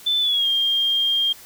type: tone with pitch glide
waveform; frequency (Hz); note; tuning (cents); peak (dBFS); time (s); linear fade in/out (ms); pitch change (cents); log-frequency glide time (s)
sine; 3520 to 3209; A7 to G7; 0 to +40; -17; 0.06-1.33; 10; -160; 0.2-0.48
effects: white hiss -44 dBFS RMS until 1.45 s